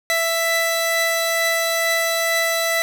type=tone pair together; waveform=sawtooth; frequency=663 / 1986.8 Hz; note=E5 / B6; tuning=+10 / +10 cents; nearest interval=octave + perfect fifth; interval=1900 cents; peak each=-17 dBFS; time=0.1-2.82 s; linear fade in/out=0 ms; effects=none